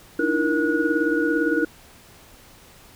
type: tone cluster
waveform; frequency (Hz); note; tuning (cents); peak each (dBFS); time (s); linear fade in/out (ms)
sine; 295.9 / 315.3 / 333.3 / 469.9 / 1456; D4 / D#4 / E4 / A#4 / F#6; +13 / +23 / +19 / +14 / -28; -25; 0.19-1.65; 5
effects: pink hiss -49 dBFS RMS until 2.95 s